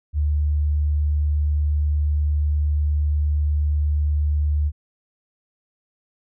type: tone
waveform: sine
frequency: 74.3 Hz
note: D2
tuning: 21 cents sharp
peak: -17 dBFS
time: 0.13-4.72 s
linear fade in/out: 50 ms
effects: none